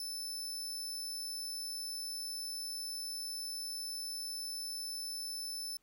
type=tone; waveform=sawtooth; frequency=5274 Hz; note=E8; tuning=in tune; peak=-36 dBFS; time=0-5.77 s; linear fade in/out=2 ms; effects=pink hiss -75 dBFS RMS until 5.82 s